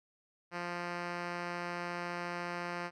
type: tone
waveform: 5% pulse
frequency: 174.61 Hz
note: F3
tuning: in tune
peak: -25 dBFS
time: 0.51-2.91 s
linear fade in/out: 50 ms
effects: low-pass 4000 Hz 12 dB/octave